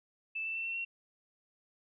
sine tone with pitch steps, 2637 / 2660 / 2683 / 2706 / 2730 Hz, E7 / E7 / E7 / E7 / F7, 0 / +15 / +30 / +45 / -40 cents, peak -34 dBFS, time 0.35-0.85 s, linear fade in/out 10 ms, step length 100 ms, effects none

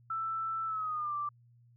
sine tone with pitch glide, 1326 to 1174.5 Hz, E6 to D6, +10 to 0 cents, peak -32 dBFS, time 0.1-1.29 s, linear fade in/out 5 ms, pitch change -210 cents, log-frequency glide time 0.66-1.15 s, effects added 119 Hz sine -59 dBFS peak until 1.76 s

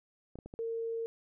clicks, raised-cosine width 2 ms, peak -32 dBFS, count 4, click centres 0.356 / 0.388 / 0.46 / 0.539 s
sine tone, 456.8 Hz, A#4, 35 cents flat, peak -33 dBFS, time 0.59-1.06 s, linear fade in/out 0 ms
effects none

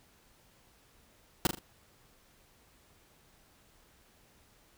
pink noise with echo, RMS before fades -25 dBFS, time 1.45-1.47 s, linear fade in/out 2 ms, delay 40 ms, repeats 3, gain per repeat -8 dB, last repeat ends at 1.59 s, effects pink hiss -64 dBFS RMS until 4.77 s

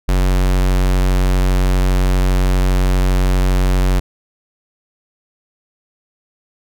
square tone, 46.25 Hz, F#1, in tune, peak -12 dBFS, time 0.08-4 s, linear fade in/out 10 ms, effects none

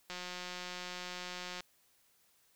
click train, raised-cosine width 0.2 ms, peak -25 dBFS, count 272, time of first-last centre 0.1-1.606 s, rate 180 Hz, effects white hiss -70 dBFS RMS until 2.55 s

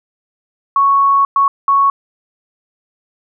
sine tone bursts at uneven times, 1108.7 Hz, C#6, in tune, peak -8 dBFS, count 3, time 0.76-1.25 / 1.36-1.48 / 1.68-1.9 s, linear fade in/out 2 ms, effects none

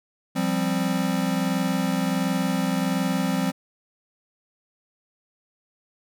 square chord, F suspended second, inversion none, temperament equal, 174.61 / 196 / 261.6 Hz, F3 / G3 / C4, 0 / 0 / 0 cents, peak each -27 dBFS, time 0.35-3.52 s, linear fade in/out 20 ms, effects none

